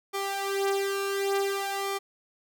sawtooth tone with flanger, 394.6 Hz, G4, 11 cents sharp, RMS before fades -29 dBFS, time 0.13-1.99 s, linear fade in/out 20 ms, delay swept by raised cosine 0.89 to 3.29 ms, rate 0.56 Hz, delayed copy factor +0.75, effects none

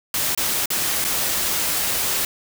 white noise with dropouts, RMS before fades -22 dBFS, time 0.14-2.25 s, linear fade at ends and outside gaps 2 ms, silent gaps 0.349-0.375 / 0.658-0.703 / 1.043-1.048 s, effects none

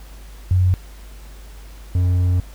sine / triangle tone pair in turn, 91.6 / 90.03 Hz, F#2 / F#2, -17 / -47 cents, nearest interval unison, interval 30 cents, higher first, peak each -12 dBFS, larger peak neither, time 0.51-0.74 / 1.95-2.4 s, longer second, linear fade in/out 0 ms, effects added 50 Hz sine -36 dBFS peak until 2.54 s + pink hiss -47 dBFS RMS until 2.54 s

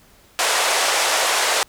pink band-pass noise, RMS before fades -19 dBFS, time 0.39-1.63 s, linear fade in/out 0 ms, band 530 to 10000 Hz, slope 24 dB/octave, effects pink hiss -52 dBFS RMS until 1.68 s

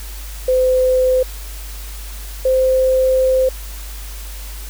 sine tone pair in turn, 512 / 519.1 Hz, C5 / C5, -38 / -14 cents, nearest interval unison, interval 24 cents, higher second, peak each -11 dBFS, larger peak neither, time 0.48-1.23 / 2.45-3.49 s, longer second, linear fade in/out 5 ms, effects added 50 Hz sine -28 dBFS peak until 4.69 s + white hiss -36 dBFS RMS until 4.69 s

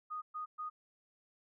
sine tone bursts, 1239 Hz, D#6, 8 cents flat, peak -38 dBFS, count 3, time 0.1-0.7 s, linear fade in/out 20 ms, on 120 ms, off 120 ms, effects none

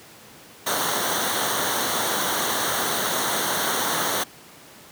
pink noise with comb filter, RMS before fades -24 dBFS, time 0.66-4.24 s, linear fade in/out 10 ms, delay 0.4 ms, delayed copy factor -0.7, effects pink hiss -46 dBFS RMS until 4.91 s + high-pass 150 Hz 12 dB/octave

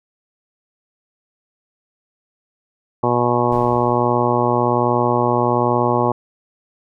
harmonic tone, 121.2 Hz, B2, 32 cents flat, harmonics 1 / 2 / 3 / 4 / 5 / 6 / 7 / 8 / 9, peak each -23 / -23 / -21 / -23 / -23 / -27 / -21 / -25 / -23 dBFS, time 3.03-6.12 s, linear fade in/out 5 ms
brown noise with exponential decay, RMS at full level -30 dBFS, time 3.52-4.54 s, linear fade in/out 1 ms, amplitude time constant 220 ms
effects none

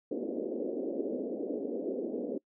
pink band-pass noise, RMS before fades -35 dBFS, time 0.11-2.38 s, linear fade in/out 5 ms, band 240 to 550 Hz, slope 48 dB/octave, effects noise-tail reverb RT60 0.1 s tail -24 dB re dry

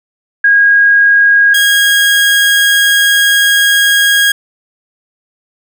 sine / 30% pulse tone pair in turn, 1637 / 1637 Hz, G#6 / G#6, -25 / -25 cents, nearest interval unison, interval 0 cents, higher neither, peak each -4 dBFS, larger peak neither, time 0.44-1.54 / 1.54-4.32 s, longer second, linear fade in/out 5 ms, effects none

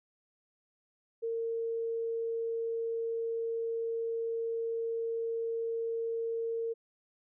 sine tone, 457.8 Hz, A#4, 31 cents flat, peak -31 dBFS, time 1.22-6.74 s, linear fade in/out 20 ms, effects none

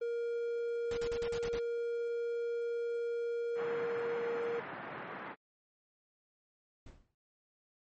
triangle tone, 470.1 Hz, A#4, 15 cents sharp, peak -31 dBFS, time 0.01-4.6 s, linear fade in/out 10 ms
pink noise bursts, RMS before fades -43 dBFS, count 7, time 0.91-1.591 s, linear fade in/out 2 ms, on 63 ms, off 40 ms
white band-pass noise, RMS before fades -44 dBFS, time 3.55-5.36 s, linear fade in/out 50 ms, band 130 to 1800 Hz, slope 24 dB/octave
brown noise with exponential decay, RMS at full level -46 dBFS, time 6.86-7.15 s, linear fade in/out 5 ms, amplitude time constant 63 ms
effects MP3 32 kbps

